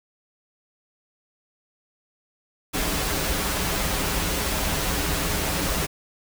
pink noise with comb filter, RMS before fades -25 dBFS, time 2.73-5.87 s, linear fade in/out 20 ms, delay 8.5 ms, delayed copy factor -0.6, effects none

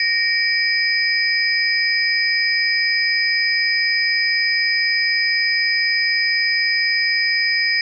sine tone cluster, 1858 / 2312 / 4992 Hz, A#6 / D7 / D#8, -6 / -28 / +5 cents, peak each -20 dBFS, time 0-7.81 s, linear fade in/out 2 ms, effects none

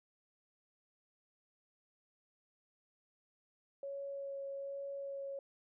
sine tone with vibrato, 554.4 Hz, C#5, in tune, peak -40 dBFS, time 3.83-5.39 s, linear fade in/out 2 ms, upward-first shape sine, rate 1.2 Hz, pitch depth 9 cents each way, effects none

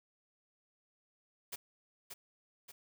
white noise with echo, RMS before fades -42 dBFS, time 1.52-1.56 s, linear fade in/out 10 ms, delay 580 ms, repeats 2, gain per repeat -5 dB, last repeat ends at 2.72 s, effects none

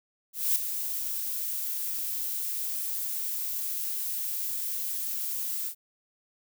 violet noise with ADSR envelope, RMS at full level -23 dBFS, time 0.33-5.75 s, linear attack 230 ms, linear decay 3 ms, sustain -9 dB, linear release 82 ms, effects none

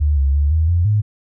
sine tone with pitch steps, 74 / 68.8 / 72.3 / 79.7 / 86.3 / 105.5 Hz, D2 / C#2 / D2 / D#2 / F2 / G#2, +14 / -12 / -27 / +42 / -20 / +28 cents, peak -12 dBFS, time 0-1.02 s, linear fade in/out 20 ms, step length 170 ms, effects none

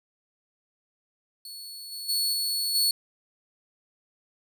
sawtooth tone with level steps, 4406 Hz, C#8, 11 cents flat, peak -36 / -32 / -21 / -23 / -18 dBFS, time 1.45-2.91 s, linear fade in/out 2 ms, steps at 1.91 / 2.08 / 2.32 / 2.74 s, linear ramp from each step 20 ms, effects none

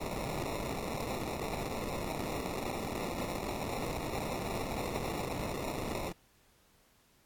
white noise with sample-and-hold, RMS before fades -37 dBFS, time 0-6.13 s, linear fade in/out 20 ms, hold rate 1575 Hz, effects pink hiss -67 dBFS RMS until 7.25 s + AAC 64 kbps

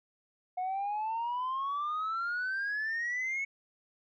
sine exponential sweep, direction up, 724 to 2217 Hz, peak -29 dBFS, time 0.57-3.45 s, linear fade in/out 10 ms, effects tanh soft clip ceiling -29 dBFS

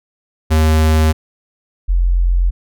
square / sine tone pair in turn, 78.5 / 43.97 Hz, D#2 / F1, +16 / +13 cents, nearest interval minor seventh, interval 1003 cents, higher first, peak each -10 / -10 dBFS, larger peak neither, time 0.5-1.13 / 1.88-2.51 s, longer neither, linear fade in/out 20 ms, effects none

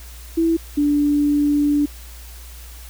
sine tone pair in turn, 329.6 / 291.6 Hz, E4 / D4, 0 / -12 cents, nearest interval major second, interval 212 cents, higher first, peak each -14 dBFS, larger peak neither, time 0.37-0.57 / 0.77-1.86 s, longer second, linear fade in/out 10 ms, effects added 59 Hz sine -36 dBFS peak until 2.89 s + white hiss -43 dBFS RMS until 2.89 s

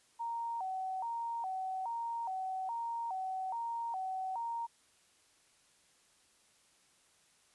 sine tone with vibrato, 838 Hz, G#5, 15 cents sharp, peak -35 dBFS, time 0.19-4.67 s, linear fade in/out 20 ms, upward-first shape square, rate 1.2 Hz, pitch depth 180 cents each way, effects white hiss -68 dBFS RMS until 7.54 s + resampled to 24000 Hz

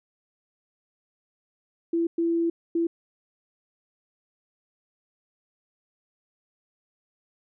sine tone bursts at uneven times, 335.3 Hz, E4, 30 cents sharp, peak -21 dBFS, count 3, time 1.93-2.07 / 2.18-2.5 / 2.75-2.87 s, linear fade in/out 5 ms, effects none

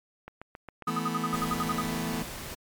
click train, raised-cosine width 0.5 ms, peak -26 dBFS, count 5, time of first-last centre 0.28-0.823 s, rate 7.37 Hz
sawtooth chord, E suspended fourth, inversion none, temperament just, 164.81 / 219.8 / 247.2 Hz, E3 / A3 / B3, 0 / -2 / +2 cents, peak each -30 dBFS, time 0.87-2.23 s, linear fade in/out 10 ms
sine tone bursts, 1244.5 Hz, D#6, in tune, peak -26 dBFS, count 11, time 0.87-1.813 s, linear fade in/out 5 ms, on 33 ms, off 58 ms
pink noise, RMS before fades -39 dBFS, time 1.33-2.55 s, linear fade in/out 10 ms
effects MP3 96 kbps

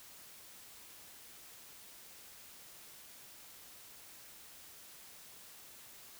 silence, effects white hiss -55 dBFS RMS until 6.19 s

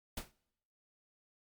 pink noise with exponential decay, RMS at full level -36 dBFS, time 0.17-0.32 s, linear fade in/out 5 ms, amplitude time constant 32 ms, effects noise-tail reverb RT60 0.8 s tail -24 dB re dry + MP3 96 kbps

